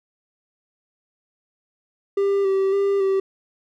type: tone with vibrato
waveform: triangle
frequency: 392 Hz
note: G4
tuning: in tune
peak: -15 dBFS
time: 2.17-3.2 s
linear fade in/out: 5 ms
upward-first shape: square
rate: 1.8 Hz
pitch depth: 23 cents each way
effects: none